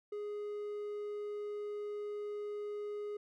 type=tone; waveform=triangle; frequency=415.3 Hz; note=G#4; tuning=in tune; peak=-36 dBFS; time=0.12-3.17 s; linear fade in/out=5 ms; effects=none